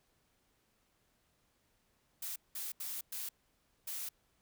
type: noise bursts at uneven times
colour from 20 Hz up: blue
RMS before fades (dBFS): -41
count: 5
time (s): 2.22-2.36 / 2.55-2.72 / 2.8-3.01 / 3.12-3.29 / 3.87-4.09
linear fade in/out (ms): 5
effects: pink hiss -75 dBFS RMS until 4.41 s